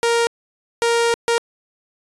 sawtooth tone bursts at uneven times, 467.1 Hz, A#4, 3 cents sharp, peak -11 dBFS, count 3, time 0.03-0.27 / 0.82-1.14 / 1.28-1.38 s, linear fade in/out 0 ms, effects resampled to 24000 Hz

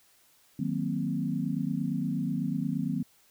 sine chord, C half-diminished seventh, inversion first, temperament equal, 155.56 / 185 / 233.1 / 261.6 Hz, Eb3 / Gb3 / Bb3 / C4, 0 / 0 / 0 / 0 cents, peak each -33 dBFS, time 0.59-3.03 s, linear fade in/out 5 ms, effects white hiss -63 dBFS RMS until 3.3 s

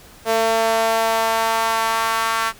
sawtooth tone with high-pass filter sweep, 225.1 Hz, A3, 40 cents sharp, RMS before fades -19 dBFS, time 0.25-2.53 s, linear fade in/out 50 ms, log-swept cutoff 560 to 1200 Hz, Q 2.4, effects pink hiss -45 dBFS RMS until 2.59 s

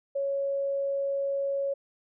sine tone, 554.4 Hz, C#5, in tune, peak -26 dBFS, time 0.15-1.74 s, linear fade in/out 10 ms, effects none

